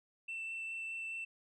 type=tone with vibrato; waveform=sine; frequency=2675 Hz; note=E7; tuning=25 cents sharp; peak=-37 dBFS; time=0.28-1.25 s; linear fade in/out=10 ms; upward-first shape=triangle; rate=4.8 Hz; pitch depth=9 cents each way; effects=tanh soft clip ceiling -37 dBFS